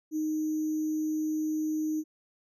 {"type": "tone with sample-and-hold", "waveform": "sine", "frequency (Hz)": 310, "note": "D#4", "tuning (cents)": -6, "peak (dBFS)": -27, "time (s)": [0.11, 2.04], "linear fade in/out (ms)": 50, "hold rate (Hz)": 6300, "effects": ["resampled to 32000 Hz"]}